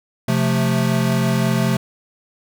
square chord, F major, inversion second, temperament equal, 130.81 / 174.61 / 220 Hz, C3 / F3 / A3, 0 / 0 / 0 cents, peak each -20 / -22 / -21 dBFS, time 0.28-1.77 s, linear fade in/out 5 ms, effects none

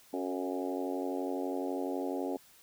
harmonic tone with a mistuned harmonic, 92 Hz, F#2, 9 cents flat, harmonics 3 / 4 / 5 / 6 / 7 / 8 / 9, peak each -36 / -38 / -40 / -42 / -43 / -44 / -45 dBFS, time 0.13-2.37 s, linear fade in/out 5 ms, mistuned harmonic 5, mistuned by -29 cents, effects white hiss -60 dBFS RMS until 2.62 s

